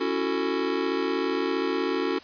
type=chord; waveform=square; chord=F# minor seventh; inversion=second; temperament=just; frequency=277.5 / 333 / 370 / 444 Hz; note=C#4 / E4 / F#4 / A4; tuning=+2 / +18 / 0 / +16 cents; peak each=-31 / -32 / -29 / -31 dBFS; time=0-2.19 s; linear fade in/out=10 ms; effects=white hiss -47 dBFS RMS until 2.23 s + resampled to 11025 Hz